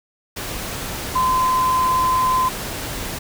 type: tone in noise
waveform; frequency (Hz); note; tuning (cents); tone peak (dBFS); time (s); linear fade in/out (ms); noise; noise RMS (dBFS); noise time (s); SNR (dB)
sine; 1027; C6; -33; -15; 1.15-2.49; 10; pink; -28; 0.36-3.19; +10
effects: none